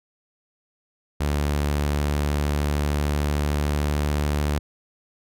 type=tone with pitch glide; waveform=sawtooth; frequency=73 to 73.72 Hz; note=D2 to D2; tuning=-10 to +7 cents; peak=-17 dBFS; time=1.2-4.59 s; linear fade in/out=10 ms; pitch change=+17 cents; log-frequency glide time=1.9-4.45 s; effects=none